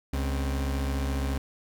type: tone pair together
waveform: 40% pulse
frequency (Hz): 69.2 / 262.3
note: C#2 / C4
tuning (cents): -2 / +4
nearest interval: octave + major seventh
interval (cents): 2306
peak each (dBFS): -26 / -35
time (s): 0.13-1.38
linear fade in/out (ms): 5
effects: none